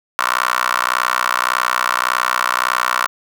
15% pulse tone with high-pass filter, 61.74 Hz, B1, in tune, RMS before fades -18 dBFS, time 0.19-3.07 s, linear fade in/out 0 ms, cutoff 1200 Hz, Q 5.2, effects none

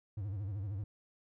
triangle tone with vibrato, 100 Hz, G2, 35 cents sharp, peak -34 dBFS, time 0.17-0.84 s, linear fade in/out 5 ms, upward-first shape sine, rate 13 Hz, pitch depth 140 cents each way, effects none

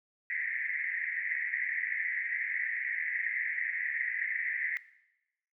white band-pass noise, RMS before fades -34 dBFS, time 0.3-4.77 s, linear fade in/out 0 ms, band 1800 to 2100 Hz, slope 96 dB/octave, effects noise-tail reverb RT60 0.9 s tail -18 dB re dry

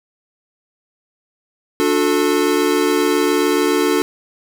square chord, D major, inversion none, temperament equal with one note detuned, 293.7 / 360.9 / 440 Hz, D4 / F#4 / A4, 0 / -43 / 0 cents, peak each -19 dBFS, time 1.8-4.02 s, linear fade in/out 0 ms, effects none

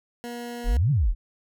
20% pulse tone, 239.2 Hz, A#3, 45 cents sharp, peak -28 dBFS, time 0.24-0.77 s, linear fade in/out 0 ms
sine exponential two-way sweep, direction up then down, 30.87 to 155.56 to 30.87 Hz, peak -18 dBFS, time 0.64-1.15 s, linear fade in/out 50 ms, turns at 0.91 s
effects none

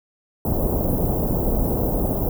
pink band-stop noise, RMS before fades -21 dBFS, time 0.45-2.29 s, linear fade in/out 2 ms, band 690 to 16000 Hz, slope 24 dB/octave, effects none

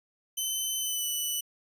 10% pulse tone with pitch glide, 3053 to 2975 Hz, G7 to F#7, -46 to +9 cents, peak -21 dBFS, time 0.37-1.41 s, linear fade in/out 10 ms, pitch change -45 cents, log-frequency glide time 0.79-1.05 s, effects resampled to 32000 Hz

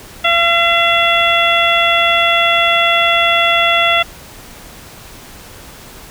harmonic tone, 680 Hz, F5, 46 cents flat, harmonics 1 / 2 / 3 / 4 / 5, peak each -16 / -16 / -16 / -16 / -16 dBFS, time 0.24-4.03 s, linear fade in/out 10 ms, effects pink hiss -36 dBFS RMS until 6.1 s

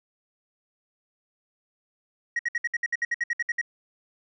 sine tone bursts, 1895 Hz, A#6, 28 cents sharp, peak -20 dBFS, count 14, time 2.36-3.614 s, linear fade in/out 5 ms, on 32 ms, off 62 ms, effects tanh soft clip ceiling -22 dBFS

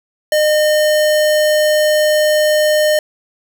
square tone, 609 Hz, D#5, 37 cents flat, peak -11 dBFS, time 0.32-2.99 s, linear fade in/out 2 ms, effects none

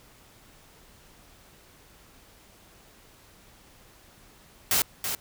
white noise with echo, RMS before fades -23 dBFS, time 4.71-4.82 s, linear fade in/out 2 ms, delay 330 ms, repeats 1, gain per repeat -7 dB, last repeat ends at 5.15 s, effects pink hiss -55 dBFS RMS until 5.2 s

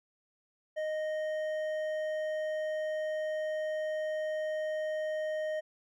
sine tone with hard clipping, 620 Hz, D#5, 6 cents flat, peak -33 dBFS, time 0.76-5.61 s, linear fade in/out 20 ms, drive 7 dB, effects none

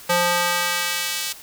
square tone with high-pass filter sweep, 175.2 Hz, F3, 6 cents sharp, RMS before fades -22 dBFS, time 0.09-1.33 s, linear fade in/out 10 ms, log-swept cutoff 530 to 3700 Hz, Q 0.76, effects white hiss -42 dBFS RMS until 1.42 s

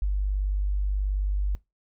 sine tone, 49.3 Hz, G1, 11 cents sharp, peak -22 dBFS, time 0.02-1.55 s, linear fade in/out 0 ms, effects noise-tail reverb RT60 0.2 s tail -21 dB re dry

